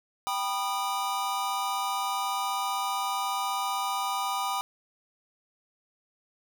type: chord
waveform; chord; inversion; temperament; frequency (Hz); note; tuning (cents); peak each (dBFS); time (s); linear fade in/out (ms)
square; G augmented; none; just; 784 / 980 / 1225; G5 / B5 / D#6; 0 / -14 / -27; -33; 0.27-4.61; 0
effects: none